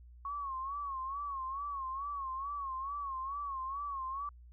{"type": "tone with vibrato", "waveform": "sine", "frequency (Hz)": 1100, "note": "C#6", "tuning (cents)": -14, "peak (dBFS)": -36, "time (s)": [0.25, 4.29], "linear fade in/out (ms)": 2, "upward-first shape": "sine", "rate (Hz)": 2.3, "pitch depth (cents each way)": 93, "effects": ["added 60 Hz sine -52 dBFS peak until 4.52 s"]}